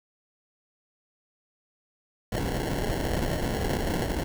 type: noise with sample-and-hold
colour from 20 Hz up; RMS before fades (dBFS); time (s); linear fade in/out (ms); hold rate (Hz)
pink; -28; 2.32-4.24; 5; 1225
effects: none